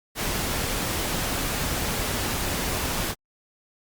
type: noise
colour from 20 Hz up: pink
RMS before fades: -27 dBFS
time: 0.15-3.15 s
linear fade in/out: 50 ms
effects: Opus 48 kbps